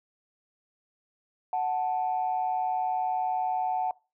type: tone pair together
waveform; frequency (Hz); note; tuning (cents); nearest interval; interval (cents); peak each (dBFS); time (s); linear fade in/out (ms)
sine; 740 / 880; F#5 / A5; 0 / 0; minor third; 300; -26 / -30; 1.53-3.91; 2
effects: noise-tail reverb RT60 0.3 s tail -23 dB re dry + tanh soft clip ceiling -18 dBFS